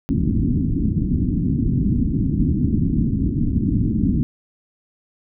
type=low-pass noise; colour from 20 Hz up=white; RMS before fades=-19 dBFS; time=0.09-4.23 s; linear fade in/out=0 ms; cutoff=290 Hz; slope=48 dB/octave; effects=none